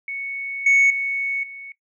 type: tone with level steps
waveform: sine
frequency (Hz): 2217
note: C#7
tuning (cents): 0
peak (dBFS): -26 / -10 / -21 / -34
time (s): 0.08-1.72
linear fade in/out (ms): 2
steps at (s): 0.66 / 0.9 / 1.43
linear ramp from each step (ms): 5
effects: noise-tail reverb RT60 0.1 s tail -19 dB re dry + tanh soft clip ceiling -10 dBFS